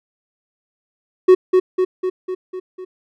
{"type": "tone with echo", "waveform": "triangle", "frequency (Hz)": 370, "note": "F#4", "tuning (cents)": 0, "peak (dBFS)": -3, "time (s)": [1.28, 1.35], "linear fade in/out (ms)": 10, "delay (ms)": 250, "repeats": 6, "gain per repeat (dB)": -4, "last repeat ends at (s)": 2.85, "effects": []}